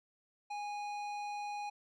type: tone with tanh clipping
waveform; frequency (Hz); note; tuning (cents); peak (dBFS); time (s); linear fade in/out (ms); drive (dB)
triangle; 825; G#5; -12; -40; 0.5-1.7; 10; 18
effects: none